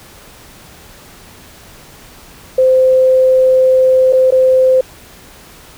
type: tone with dropouts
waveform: sine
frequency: 518 Hz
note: C5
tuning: 17 cents flat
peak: -6 dBFS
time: 2.58-4.81 s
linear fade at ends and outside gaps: 5 ms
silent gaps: 4.126-4.131 / 4.307-4.321 s
effects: pink hiss -39 dBFS RMS until 5.77 s